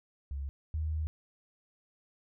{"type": "tone pair in turn", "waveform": "sine", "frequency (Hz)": [69.3, 77.97], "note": ["C#2", "D#2"], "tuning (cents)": [0, 4], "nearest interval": "major second", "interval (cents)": 204, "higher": "second", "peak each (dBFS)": [-34, -30], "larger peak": "second", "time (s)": [[0.31, 0.49], [0.74, 1.07]], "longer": "second", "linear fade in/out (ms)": 0, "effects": []}